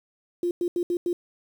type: tone bursts at uneven times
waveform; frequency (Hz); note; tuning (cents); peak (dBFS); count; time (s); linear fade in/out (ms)
sine; 350; F4; +4; -22; 5; 0.43-0.51 / 0.61-0.68 / 0.76-0.83 / 0.9-0.97 / 1.06-1.13; 2
effects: 8-bit